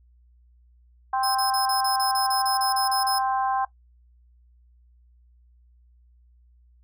harmonic tone, 261.6 Hz, C4, in tune, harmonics 3 / 4 / 5 / 6, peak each -23 / -27 / -39 / -36 dBFS, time 1.13-3.65 s, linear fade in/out 5 ms
sawtooth tone bursts, 5140 Hz, E8, 45 cents flat, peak -23 dBFS, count 13, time 1.23-3.186 s, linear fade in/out 5 ms, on 120 ms, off 33 ms
effects noise-tail reverb RT60 0.1 s tail -17 dB re dry + added 60 Hz sine -54 dBFS peak until 6.83 s

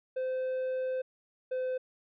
triangle tone pair in turn, 516 / 512.4 Hz, C5 / C5, -24 / -36 cents, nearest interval unison, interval 12 cents, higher first, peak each -28 dBFS, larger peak neither, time 0.16-1.02 / 1.51-1.78 s, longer first, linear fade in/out 10 ms, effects resampled to 8000 Hz

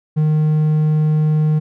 triangle tone, 153.8 Hz, D#3, 20 cents flat, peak -10 dBFS, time 0.16-1.6 s, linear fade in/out 20 ms, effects none

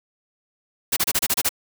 white noise bursts, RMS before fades -20 dBFS, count 8, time 0.92-1.492 s, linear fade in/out 10 ms, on 47 ms, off 28 ms, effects none

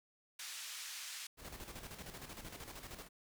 white band-pass noise, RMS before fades -47 dBFS, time 0.39-1.27 s, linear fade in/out 5 ms, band 1600 to 7400 Hz, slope 12 dB/octave
pink noise with tremolo, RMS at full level -48 dBFS, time 1.37-3.09 s, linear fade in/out 50 ms, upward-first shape square, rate 13 Hz, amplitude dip 55%
effects none

